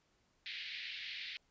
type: band-pass noise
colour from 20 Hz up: pink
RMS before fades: -45 dBFS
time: 0.46-1.37 s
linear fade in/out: 0 ms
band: 1900 to 4400 Hz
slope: 48 dB/octave
effects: pink hiss -75 dBFS RMS until 1.5 s + resampled to 16000 Hz